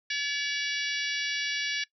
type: harmonic tone with a mistuned harmonic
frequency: 571 Hz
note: D5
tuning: 49 cents flat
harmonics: 3 / 4 / 5 / 6 / 7 / 8 / 9 / 10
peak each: -32 / -34 / -36 / -38 / -39 / -40 / -41 / -42 dBFS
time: 0.1-1.84 s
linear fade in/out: 5 ms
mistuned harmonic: 7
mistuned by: -26 cents
effects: noise-tail reverb RT60 0.1 s tail -20 dB re dry